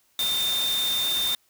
sine tone in noise, 3617 Hz, A7, 47 cents sharp, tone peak -23 dBFS, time 0.19-1.35 s, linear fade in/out 2 ms, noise white, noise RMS -31 dBFS, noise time 0.19-1.35 s, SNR +5 dB, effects white hiss -65 dBFS RMS until 1.49 s

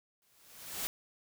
white noise with exponential growth, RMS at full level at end -34 dBFS, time 0.22-0.87 s, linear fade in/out 0 ms, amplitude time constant 140 ms, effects none

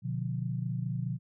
sine chord, B diminished, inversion none, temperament just, 123.47 / 148.16 / 177.8 Hz, B2 / D3 / F3, 0 / +16 / +31 cents, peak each -33 / -36 / -36 dBFS, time 0.02-1.19 s, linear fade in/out 50 ms, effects none

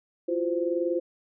sine tone cluster, 339.6 / 359.9 / 518 Hz, F4 / F#4 / C5, -48 / -48 / -17 cents, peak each -28 / -30 / -28 dBFS, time 0.28-1 s, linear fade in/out 10 ms, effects none

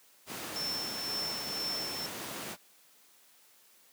pink noise, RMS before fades -39 dBFS, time 0.26-2.57 s, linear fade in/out 50 ms
triangle tone with tremolo, 5370 Hz, E8, 31 cents sharp, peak -31 dBFS, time 0.56-2.06 s, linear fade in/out 0 ms, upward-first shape triangle, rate 2 Hz, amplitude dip 55%
effects white hiss -62 dBFS RMS until 3.92 s + high-pass 200 Hz 12 dB/octave

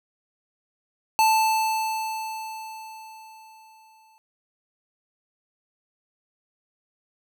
square tone with exponential decay, 880 Hz, A5, in tune, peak -16 dBFS, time 1.19-4.18 s, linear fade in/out 0 ms, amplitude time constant 650 ms, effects none

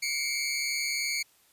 20% pulse tone pair together, 2154 / 2297 Hz, C7 / D7, +50 / -39 cents, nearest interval minor second, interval 111 cents, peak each -26 dBFS, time 0.02-1.23 s, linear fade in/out 10 ms, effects white hiss -63 dBFS RMS until 1.52 s + resampled to 32000 Hz

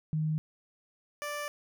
sine / 15% pulse tone pair in turn, 155.56 / 587.3 Hz, D#3 / D5, 0 / 0 cents, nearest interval octave + major seventh, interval 2300 cents, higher second, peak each -27 / -28 dBFS, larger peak first, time 0.13-0.38 / 1.22-1.48 s, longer second, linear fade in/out 0 ms, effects none

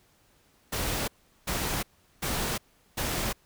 pink noise bursts, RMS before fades -30 dBFS, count 4, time 0.72-3.33 s, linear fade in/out 10 ms, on 360 ms, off 390 ms, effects pink hiss -64 dBFS RMS until 3.45 s

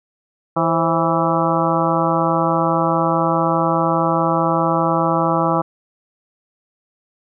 harmonic tone with a mistuned harmonic, 164.81 Hz, E3, in tune, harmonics 1 / 2 / 3 / 4 / 5 / 6 / 7 / 8, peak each -22 / -22 / -23 / -23 / -22 / -24 / -22 / -25 dBFS, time 0.56-5.62 s, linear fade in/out 10 ms, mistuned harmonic 3, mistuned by +93 cents, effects none

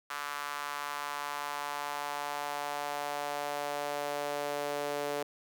sawtooth tone with high-pass filter sweep, 145.1 Hz, D3, 21 cents flat, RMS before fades -36 dBFS, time 0.1-5.23 s, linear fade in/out 5 ms, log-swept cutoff 1200 to 490 Hz, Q 2.4, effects none

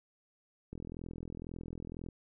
click train, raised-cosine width 3 ms, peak -30 dBFS, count 58, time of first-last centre 0.73-2.087 s, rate 42 Hz, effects none

